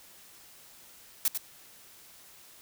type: noise with echo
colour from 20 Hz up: blue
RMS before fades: -25 dBFS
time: 1.25-1.28 s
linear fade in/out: 2 ms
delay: 96 ms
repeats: 1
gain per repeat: -7 dB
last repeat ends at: 1.376 s
effects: white hiss -54 dBFS RMS until 2.61 s